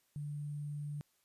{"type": "tone with sample-and-hold", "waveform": "sine", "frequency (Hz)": 146.83, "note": "D3", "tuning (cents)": 0, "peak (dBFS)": -38, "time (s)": [0.16, 1.01], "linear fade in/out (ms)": 0, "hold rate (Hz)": 8820, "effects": ["white hiss -75 dBFS RMS until 1.24 s", "resampled to 32000 Hz"]}